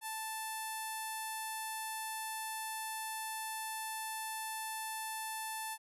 sawtooth tone with low-pass filter, 880 Hz, A5, in tune, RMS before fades -41 dBFS, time 0.01-5.78 s, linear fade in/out 50 ms, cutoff 11000 Hz, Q 6.6, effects none

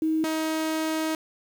sine / sawtooth tone pair in turn, 316.6 / 316.6 Hz, D#4 / D#4, +30 / +30 cents, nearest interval unison, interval 0 cents, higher neither, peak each -21 dBFS, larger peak neither, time 0.02-0.24 / 0.24-1.15 s, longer second, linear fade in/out 2 ms, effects 8-bit

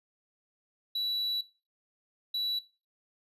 triangle tone bursts at uneven times, 3935 Hz, B7, 7 cents flat, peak -28 dBFS, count 2, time 0.95-1.41 / 2.34-2.59 s, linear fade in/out 5 ms, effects noise-tail reverb RT60 0.3 s tail -17 dB re dry + resampled to 32000 Hz

